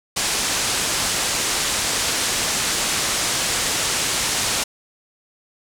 white low-pass noise, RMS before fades -22 dBFS, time 0.16-4.64 s, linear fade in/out 10 ms, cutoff 9000 Hz, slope 24 dB/octave, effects none

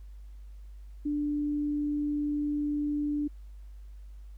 sine tone, 293.7 Hz, D4, in tune, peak -27 dBFS, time 1.05-3.28 s, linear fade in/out 10 ms, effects added 50 Hz sine -43 dBFS peak until 4.37 s + pink hiss -70 dBFS RMS until 4.37 s

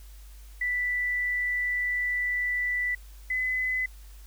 sine tone pair in turn, 1975.5 / 2017 Hz, B6 / B6, 0 / +36 cents, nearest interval unison, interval 36 cents, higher second, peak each -25 dBFS, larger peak neither, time 0.61-2.95 / 3.3-3.86 s, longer first, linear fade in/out 5 ms, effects added 50 Hz sine -44 dBFS peak until 4.26 s + white hiss -57 dBFS RMS until 4.26 s

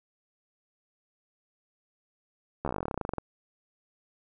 slowing click train, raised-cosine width 1 ms, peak -17 dBFS, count 21, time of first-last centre 2.65-3.183 s, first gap 13 ms, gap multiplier 1.07, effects none

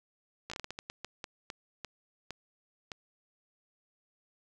slowing click train, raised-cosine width 0.2 ms, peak -22 dBFS, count 15, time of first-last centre 0.5-2.918 s, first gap 15 ms, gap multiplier 1.33, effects none

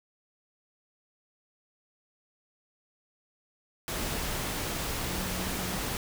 sine tone in noise, 185 Hz, F#3, in tune, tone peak -39 dBFS, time 5.07-5.78 s, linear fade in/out 0 ms, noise pink, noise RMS -33 dBFS, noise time 3.88-5.97 s, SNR -9 dB, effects none

